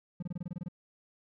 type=tone bursts; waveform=triangle; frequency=175.4 Hz; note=F3; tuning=8 cents sharp; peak=-32 dBFS; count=10; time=0.2-0.685 s; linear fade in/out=5 ms; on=26 ms; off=25 ms; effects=none